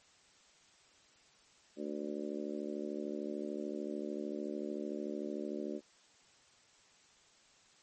harmonic tone, 73.42 Hz, D2, in tune, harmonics 3 / 4 / 5 / 6 / 7 / 8, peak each -43 / -42 / -42 / -50 / -48 / -47 dBFS, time 1.76-5.81 s, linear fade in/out 50 ms, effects white hiss -65 dBFS RMS until 7.82 s + MP3 32 kbps

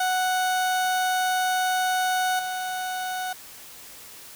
30% pulse tone with level steps, 740 Hz, F#5, in tune, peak -19 / -25 dBFS, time 0-3.33 s, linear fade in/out 5 ms, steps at 2.39 s, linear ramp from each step 2 ms, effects white hiss -44 dBFS RMS until 4.35 s

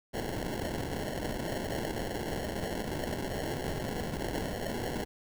white noise with sample-and-hold, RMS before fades -35 dBFS, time 0.13-5.05 s, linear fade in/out 20 ms, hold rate 1225 Hz, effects none

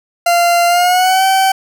40% pulse tone with pitch glide, 692 to 767.8 Hz, F5 to G5, -16 to -36 cents, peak -8 dBFS, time 0.26-1.52 s, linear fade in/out 5 ms, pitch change +180 cents, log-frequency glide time 0.67-1.24 s, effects none

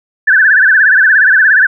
sine tone with vibrato, 1629 Hz, G#6, 34 cents flat, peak -4 dBFS, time 0.27-1.67 s, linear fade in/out 10 ms, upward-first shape sine, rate 17 Hz, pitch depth 150 cents each way, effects none

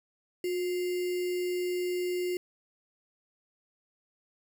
sine tone with sample-and-hold, 360 Hz, F#4, 47 cents flat, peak -28 dBFS, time 0.44-2.37 s, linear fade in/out 2 ms, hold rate 2450 Hz, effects none

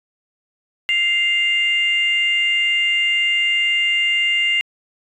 sine tone pair together, 2093 / 2799 Hz, C7 / F7, 0 / +3 cents, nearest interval perfect fourth, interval 503 cents, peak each -17 dBFS, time 0.89-4.61 s, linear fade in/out 0 ms, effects tanh soft clip ceiling -8 dBFS

